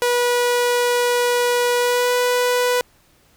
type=tone with pitch glide; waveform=sawtooth; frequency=486.5 to 493.3 Hz; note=B4 to B4; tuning=-26 to -2 cents; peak=-12 dBFS; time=0.02-2.81 s; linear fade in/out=0 ms; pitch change=+24 cents; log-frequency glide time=1.78-2.14 s; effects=pink hiss -56 dBFS RMS until 3.36 s